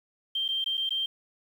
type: tone with dropouts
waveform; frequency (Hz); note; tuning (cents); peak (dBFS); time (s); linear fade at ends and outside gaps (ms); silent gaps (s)
sine; 3160; G7; +13; -26; 0.35-1.06; 5; 0.481-0.487 / 0.643-0.66 / 0.772-0.776 / 0.893-0.906
effects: 9-bit